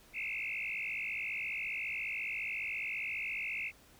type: tone with frequency modulation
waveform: sine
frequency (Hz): 2400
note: D7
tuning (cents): +37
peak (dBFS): -35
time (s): 0.13-3.72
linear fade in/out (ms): 50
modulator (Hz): 54.6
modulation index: 5.4
effects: pink hiss -61 dBFS RMS until 3.99 s